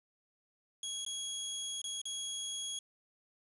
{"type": "tone with dropouts", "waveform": "20% pulse", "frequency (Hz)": 3317, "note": "G#7", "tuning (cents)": -3, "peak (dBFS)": -32, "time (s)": [0.83, 2.79], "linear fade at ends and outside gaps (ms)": 2, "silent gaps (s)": [[1.05, 1.063], [1.817, 1.841], [2.016, 2.054]], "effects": ["resampled to 24000 Hz", "10-bit"]}